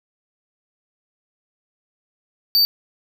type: tone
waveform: square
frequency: 4605 Hz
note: D8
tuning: 35 cents flat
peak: -13 dBFS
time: 2.55-2.65 s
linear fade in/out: 0 ms
effects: none